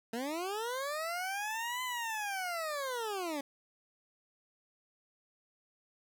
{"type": "linear two-way sweep", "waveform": "20% pulse", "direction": "up then down", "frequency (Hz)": [220.9, 1021, 272.2], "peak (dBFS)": -30, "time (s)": [0.13, 3.41], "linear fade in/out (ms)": 5, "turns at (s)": 1.83, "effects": []}